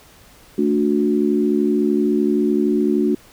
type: tone cluster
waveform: sine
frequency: 220.8 / 291.1 / 364.4 Hz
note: A3 / D4 / F#4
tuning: +6 / -15 / -26 cents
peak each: -19 dBFS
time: 0.58-3.15 s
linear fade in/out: 5 ms
effects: pink hiss -48 dBFS RMS until 3.32 s